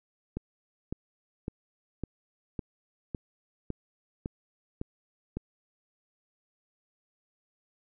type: click train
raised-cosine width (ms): 3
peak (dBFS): -20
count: 10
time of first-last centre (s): 0.37-5.37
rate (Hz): 1.8
effects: none